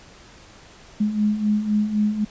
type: beating tone pair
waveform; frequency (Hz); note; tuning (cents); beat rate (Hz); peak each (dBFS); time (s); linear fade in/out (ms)
sine; 207.7 / 211.6; G#3 / G#3; 0 / +33; 3.9; -25 / -19; 1-2.25; 10
effects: pink hiss -47 dBFS RMS until 2.3 s + resampled to 16000 Hz